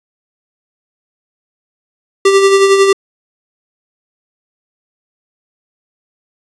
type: tone with tremolo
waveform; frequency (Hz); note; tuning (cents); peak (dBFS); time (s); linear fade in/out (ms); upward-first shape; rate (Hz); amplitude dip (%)
square; 392; G4; 0; -5; 2.25-2.93; 5; sine; 11; 45
effects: resampled to 22050 Hz + 7-bit